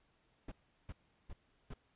brown noise bursts, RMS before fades -45 dBFS, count 4, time 0.48-1.738 s, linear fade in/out 5 ms, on 37 ms, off 370 ms, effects pink hiss -74 dBFS RMS until 1.95 s + resampled to 8000 Hz

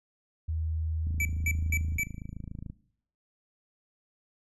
sine tone, 79.7 Hz, D#2, 42 cents sharp, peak -28 dBFS, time 0.48-1.98 s, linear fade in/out 10 ms
click train, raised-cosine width 5 ms, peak -27 dBFS, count 45, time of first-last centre 1.07-2.7 s, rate 27 Hz
square tone bursts, 2310 Hz, D7, 29 cents flat, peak -27 dBFS, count 4, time 1.2-2.034 s, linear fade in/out 2 ms, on 51 ms, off 210 ms
effects noise-tail reverb RT60 0.7 s tail -20 dB re dry + resampled to 32000 Hz

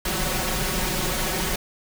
pink noise with comb filter, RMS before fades -25 dBFS, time 0.05-1.56 s, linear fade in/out 5 ms, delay 5.4 ms, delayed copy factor +1, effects none

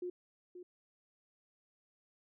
sine tone with echo, 358.3 Hz, F4, 44 cents sharp, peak -37 dBFS, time 0.02-0.1 s, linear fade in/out 5 ms, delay 530 ms, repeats 1, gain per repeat -10 dB, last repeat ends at 0.63 s, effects none

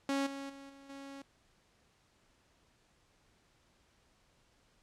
sawtooth tone with level steps, 275.7 Hz, C#4, 9 cents flat, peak -27 / -37 / -45 / -50 / -42 dBFS, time 0.09-1.22 s, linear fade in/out 2 ms, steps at 0.26 / 0.49 / 0.69 / 0.89 s, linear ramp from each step 10 ms, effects pink hiss -70 dBFS RMS until 4.82 s + low-pass 8000 Hz 12 dB/octave

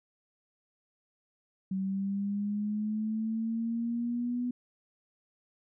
sine linear sweep, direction up, 189.6 to 246.9 Hz, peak -29 dBFS, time 1.71-4.51 s, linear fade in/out 5 ms, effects none

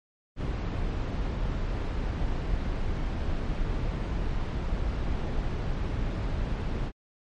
brown noise, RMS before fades -29 dBFS, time 0.36-6.92 s, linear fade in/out 50 ms, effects low-pass 4000 Hz 12 dB/octave + MP3 48 kbps

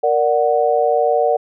sine chord, Bb augmented, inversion none, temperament equal, 466.2 / 587.3 / 740 Hz, Bb4 / D5 / F#5, 0 / 0 / 0 cents, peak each -17 dBFS, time 0.03-1.37 s, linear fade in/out 10 ms, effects none

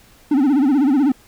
triangle tone with vibrato, 277.2 Hz, C#4, in tune, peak -10 dBFS, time 0.31-1.12 s, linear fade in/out 5 ms, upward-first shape sine, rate 16 Hz, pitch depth 160 cents each way, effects pink hiss -50 dBFS RMS until 1.27 s

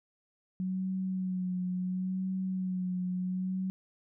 sine tone with vibrato, 185 Hz, F#3, in tune, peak -30 dBFS, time 0.6-3.7 s, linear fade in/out 0 ms, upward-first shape sine, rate 0.72 Hz, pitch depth 31 cents each way, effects none

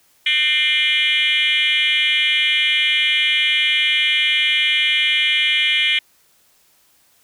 sine tone with frequency modulation, 2680 Hz, E7, 28 cents sharp, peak -13 dBFS, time 0.26-5.99 s, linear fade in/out 5 ms, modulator 290 Hz, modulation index 2.5, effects tanh soft clip ceiling -9 dBFS + white hiss -57 dBFS RMS until 7.23 s

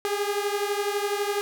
sawtooth beating tone pair, 403.5 / 415.5 Hz, G#4 / G#4, -50 / +1 cents, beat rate 12 Hz, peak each -23 / -25 dBFS, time 0.05-1.41 s, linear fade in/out 0 ms, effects none

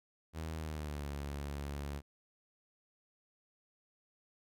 sawtooth tone with pitch glide, 80 to 71.27 Hz, D#2 to C#2, +49 to +49 cents, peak -35 dBFS, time 0.33-2.02 s, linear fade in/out 50 ms, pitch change -200 cents, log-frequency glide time 0.56-1.08 s, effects none

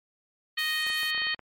harmonic tone, 622.3 Hz, D#5, in tune, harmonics 2 / 3 / 4 / 5 / 6 / 7, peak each -41 / -29 / -35 / -32 / -39 / -34 dBFS, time 0.57-1.35 s, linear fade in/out 10 ms
blue noise, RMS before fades -40 dBFS, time 0.58-1.11 s, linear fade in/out 10 ms
clicks, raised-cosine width 0.5 ms, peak -28 dBFS, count 9, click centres 0.867 / 0.901 / 1.032 / 1.148 / 1.178 / 1.219 / 1.269 / 1.345 / 1.393 s
effects MP3 64 kbps

